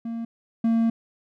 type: tone pair in turn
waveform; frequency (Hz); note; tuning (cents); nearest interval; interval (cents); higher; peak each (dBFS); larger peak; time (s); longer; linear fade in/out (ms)
triangle; 230.1 / 228.1; A#3 / A#3; -22 / -37; unison; 15; first; -26 / -16; second; 0.05-0.25 / 0.64-0.9; second; 5
effects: none